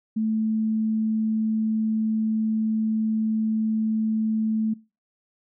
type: tone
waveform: sine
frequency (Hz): 219.2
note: A3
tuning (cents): -6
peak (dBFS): -21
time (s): 0.16-4.74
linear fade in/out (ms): 10
effects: noise-tail reverb RT60 0.3 s tail -22 dB re dry